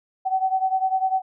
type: beating tone pair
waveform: sine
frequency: 756 / 766 Hz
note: F#5 / G5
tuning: +37 / -40 cents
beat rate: 10 Hz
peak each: -21 / -24 dBFS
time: 0.25-1.22 s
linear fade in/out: 20 ms
effects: none